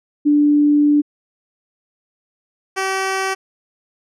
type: tone pair in turn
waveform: sine / 10% pulse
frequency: 293.7 / 383.3 Hz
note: D4 / G4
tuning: 0 / -39 cents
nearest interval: perfect fourth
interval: 461 cents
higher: second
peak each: -10 dBFS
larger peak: neither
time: 0.25-1.02 / 2.76-3.35 s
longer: first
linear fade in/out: 20 ms
effects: low-pass 9000 Hz 12 dB/octave